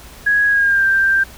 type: tone with pitch glide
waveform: sine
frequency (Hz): 1661.2 to 1578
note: G#6 to G6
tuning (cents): 0 to +11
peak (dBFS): -11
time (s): 0.26-1.24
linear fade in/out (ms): 10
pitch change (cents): -89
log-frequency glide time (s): 0.47-0.85
effects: added 60 Hz sine -41 dBFS peak until 1.37 s + pink hiss -40 dBFS RMS until 1.37 s